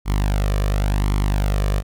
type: tone with flanger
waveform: sawtooth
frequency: 49.96 Hz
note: G1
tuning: 34 cents sharp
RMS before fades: -19 dBFS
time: 0.05-1.83 s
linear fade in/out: 50 ms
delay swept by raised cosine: 0.92 to 1.72 ms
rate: 0.92 Hz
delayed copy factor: +0.55
effects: none